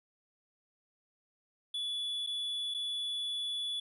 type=tone with dropouts; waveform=triangle; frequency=3430 Hz; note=A7; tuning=45 cents flat; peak=-32 dBFS; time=1.74-3.8 s; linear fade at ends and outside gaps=5 ms; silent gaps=2.265-2.271 / 2.741-2.745 s; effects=resampled to 32000 Hz